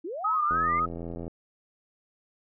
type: linear sweep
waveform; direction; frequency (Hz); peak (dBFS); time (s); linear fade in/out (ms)
sine; up; 293.7 to 2145; -32; 0.04-0.8; 10
type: tone with vibrato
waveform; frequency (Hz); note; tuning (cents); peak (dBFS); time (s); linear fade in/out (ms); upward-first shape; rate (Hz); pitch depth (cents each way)
sine; 1240; D#6; -6; -23; 0.24-0.86; 10; sine; 3.5; 66
type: click train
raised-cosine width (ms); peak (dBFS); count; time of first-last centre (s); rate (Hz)
2; -24; 66; 0.51-1.279; 84.5
effects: none